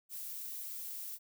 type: noise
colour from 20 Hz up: violet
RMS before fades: -43 dBFS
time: 0.09-1.19 s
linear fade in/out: 50 ms
effects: none